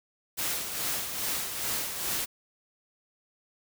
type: noise with tremolo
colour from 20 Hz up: white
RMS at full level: -30 dBFS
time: 0.37-2.26 s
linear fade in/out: 20 ms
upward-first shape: sine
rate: 2.4 Hz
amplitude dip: 50%
effects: none